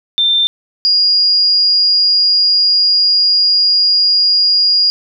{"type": "tone pair in turn", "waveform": "sine", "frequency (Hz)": [3579, 4854], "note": ["A7", "D#8"], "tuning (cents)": [29, -44], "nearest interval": "perfect fourth", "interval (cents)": 527, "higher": "second", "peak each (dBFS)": [-9, -8], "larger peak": "second", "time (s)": [[0.18, 0.47], [0.85, 4.9]], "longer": "second", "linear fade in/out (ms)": 0, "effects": []}